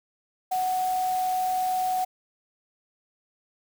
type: tone in noise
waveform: sine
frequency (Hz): 741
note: F#5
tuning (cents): +2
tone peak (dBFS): -23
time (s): 0.51-2.05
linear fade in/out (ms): 10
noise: white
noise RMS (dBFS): -40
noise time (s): 0.51-2.05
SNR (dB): +14
effects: none